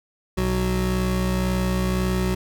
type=tone pair together; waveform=25% pulse; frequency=61.94 / 185.6 Hz; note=B1 / F#3; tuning=+6 / +6 cents; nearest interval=octave + perfect fifth; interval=1900 cents; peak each=-20 dBFS; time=0.37-2.35 s; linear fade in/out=10 ms; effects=none